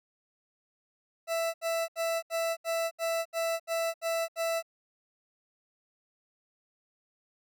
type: tone bursts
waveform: 40% pulse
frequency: 662 Hz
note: E5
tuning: 7 cents sharp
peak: -27 dBFS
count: 10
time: 1.27-4.627 s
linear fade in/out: 50 ms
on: 270 ms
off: 73 ms
effects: none